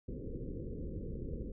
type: low-pass noise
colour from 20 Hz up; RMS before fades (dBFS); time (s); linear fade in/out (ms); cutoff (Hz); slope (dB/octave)
pink; -41; 0.08-1.52; 5; 520; 96
effects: none